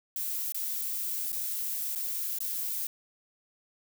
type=noise with dropouts; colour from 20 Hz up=violet; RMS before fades=-33 dBFS; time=0.16-2.87 s; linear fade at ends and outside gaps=2 ms; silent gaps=0.522-0.545 / 1.32-1.327 / 1.951-1.957 / 2.387-2.404 s; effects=none